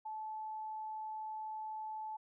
sine tone, 868 Hz, A5, 24 cents flat, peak -40 dBFS, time 0.05-2.17 s, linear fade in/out 10 ms, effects none

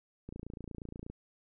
click train, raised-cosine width 3 ms, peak -30 dBFS, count 24, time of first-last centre 0.29-1.1 s, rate 28.4 Hz, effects none

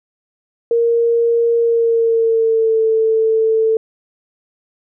sine tone with pitch glide, 466.2 to 443.9 Hz, A#4 to A4, 0 to +15 cents, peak -11 dBFS, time 0.71-3.77 s, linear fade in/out 2 ms, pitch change -85 cents, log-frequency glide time 1.58-2.82 s, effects none

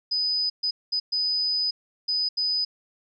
sine tone bursts at uneven times, 4993 Hz, D#8, 5 cents sharp, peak -22 dBFS, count 6, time 0.11-0.5 / 0.63-0.71 / 0.92-1 / 1.12-1.71 / 2.08-2.29 / 2.37-2.65 s, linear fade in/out 10 ms, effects none

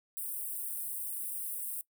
white high-pass noise, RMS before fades -38 dBFS, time 0.17-1.81 s, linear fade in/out 0 ms, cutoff 8400 Hz, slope 96 dB/octave, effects noise-tail reverb RT60 0.1 s tail -21 dB re dry

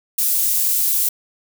pink high-pass noise, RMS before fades -18 dBFS, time 0.18-1.09 s, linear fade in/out 5 ms, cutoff 12000 Hz, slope 12 dB/octave, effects none

